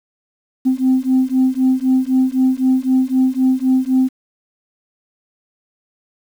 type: beating tone pair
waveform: sine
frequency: 257.6 / 261.5 Hz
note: C4 / C4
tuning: -27 / -1 cents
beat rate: 3.9 Hz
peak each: -14 dBFS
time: 0.65-4.09 s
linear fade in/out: 20 ms
effects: tanh soft clip ceiling -7 dBFS + 7-bit